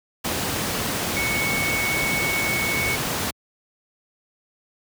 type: tone in noise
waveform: sine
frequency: 2217 Hz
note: C#7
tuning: in tune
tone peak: -23 dBFS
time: 1.16-2.96 s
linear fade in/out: 10 ms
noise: pink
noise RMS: -25 dBFS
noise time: 0.24-3.31 s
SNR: -1 dB
effects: high-pass 80 Hz 12 dB/octave